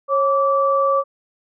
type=tone pair together; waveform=sine; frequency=547 / 1159.1 Hz; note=C#5 / D6; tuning=-23 / -23 cents; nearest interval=octave + minor second; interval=1300 cents; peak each=-17 dBFS; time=0.08-1.04 s; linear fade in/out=50 ms; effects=none